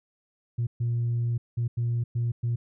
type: tone bursts at uneven times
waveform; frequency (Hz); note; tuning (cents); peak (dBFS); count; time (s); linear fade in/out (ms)
sine; 118.4; A#2; +27; -22; 6; 0.58-0.67 / 0.8-1.38 / 1.57-1.68 / 1.77-2.04 / 2.15-2.32 / 2.43-2.56; 10
effects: tanh soft clip ceiling -21 dBFS